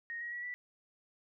sine tone with pitch steps, 1864.7 / 1897.3 / 1930.5 / 1964.2 Hz, A#6 / A#6 / B6 / B6, 0 / +30 / -40 / -10 cents, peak -38 dBFS, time 0.1-0.54 s, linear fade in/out 0 ms, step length 110 ms, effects none

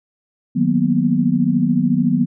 sine chord, B major seventh, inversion first, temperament equal, 155.56 / 185 / 233.1 / 246.9 Hz, D#3 / F#3 / A#3 / B3, 0 / 0 / 0 / 0 cents, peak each -21 / -19 / -20 / -17 dBFS, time 0.55-2.26 s, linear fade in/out 20 ms, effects none

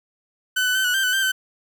30% pulse tone with pitch steps, 1509 / 1496 / 1534 / 1473 / 1567 / 1499 / 1569 / 1529 Hz, F#6 / F#6 / G6 / F#6 / G6 / F#6 / G6 / G6, +34 / +19 / -38 / -8 / -1 / +22 / +1 / -44 cents, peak -16 dBFS, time 0.56-1.32 s, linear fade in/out 10 ms, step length 95 ms, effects none

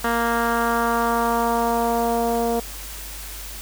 10% pulse tone with low-pass filter sweep, 233.1 Hz, A#3, in tune, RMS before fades -21 dBFS, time 0.04-2.6 s, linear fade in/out 5 ms, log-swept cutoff 2000 to 590 Hz, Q 1.7, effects added 50 Hz sine -36 dBFS peak until 3.61 s + white hiss -36 dBFS RMS until 3.61 s

